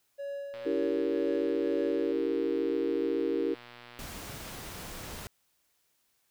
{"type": "tone with tremolo", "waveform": "triangle", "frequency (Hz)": 562, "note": "C#5", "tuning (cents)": 24, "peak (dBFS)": -32, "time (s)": [0.18, 2.13], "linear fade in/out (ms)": 20, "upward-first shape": "sine", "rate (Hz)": 2, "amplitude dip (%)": 45}
{"type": "click train", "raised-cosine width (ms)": 0.3, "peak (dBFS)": -32, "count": 415, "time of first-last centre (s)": [0.54, 3.99], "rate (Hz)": 120}
{"type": "chord", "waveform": "sine", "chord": "C# diminished seventh", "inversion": "none", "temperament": "equal with one note detuned", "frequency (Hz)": [282.8, 329.6, 392, 466.2], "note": ["C#4", "E4", "G4", "Bb4"], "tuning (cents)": [35, 0, 0, 0], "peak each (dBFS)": [-34, -32, -32, -32], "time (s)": [0.65, 3.55], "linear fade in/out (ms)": 20}
{"type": "noise", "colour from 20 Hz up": "pink", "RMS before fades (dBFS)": -42, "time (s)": [3.99, 5.27], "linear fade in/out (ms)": 0}
{"effects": ["white hiss -73 dBFS RMS until 6.3 s"]}